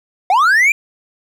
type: linear sweep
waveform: triangle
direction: up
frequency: 698.5 to 2421 Hz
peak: -7 dBFS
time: 0.3-0.72 s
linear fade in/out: 2 ms
effects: none